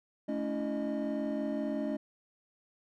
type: tone cluster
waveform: triangle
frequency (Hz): 217.4 / 281.5 / 327.2 / 611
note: A3 / C#4 / E4 / D#5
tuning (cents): -21 / +27 / -13 / -32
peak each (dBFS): -34 / -32 / -37 / -35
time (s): 0.28-1.97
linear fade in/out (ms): 10
effects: tanh soft clip ceiling -23 dBFS